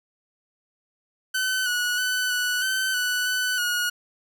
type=tone with pitch steps; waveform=sawtooth; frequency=1520 / 1464 / 1502 / 1478 / 1532 / 1484 / 1499 / 1447 Hz; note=F#6 / F#6 / F#6 / F#6 / G6 / F#6 / F#6 / F#6; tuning=+46 / -19 / +26 / -2 / -40 / +5 / +22 / -39 cents; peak=-19 dBFS; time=1.34-3.9 s; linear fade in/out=10 ms; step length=320 ms; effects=none